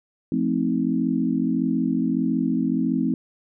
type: chord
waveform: sine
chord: F dominant seventh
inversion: none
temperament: equal with one note detuned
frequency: 174.61 / 220 / 261.6 / 316.2 Hz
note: F3 / A3 / C4 / Eb4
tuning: 0 / 0 / 0 / +28 cents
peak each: -27 / -25 / -23 / -27 dBFS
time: 0.32-3.14 s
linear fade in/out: 2 ms
effects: none